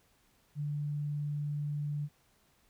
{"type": "tone", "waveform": "sine", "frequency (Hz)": 146.83, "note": "D3", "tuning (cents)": 0, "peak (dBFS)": -32, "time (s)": [0.55, 2.09], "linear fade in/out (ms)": 50, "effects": ["pink hiss -69 dBFS RMS until 2.69 s"]}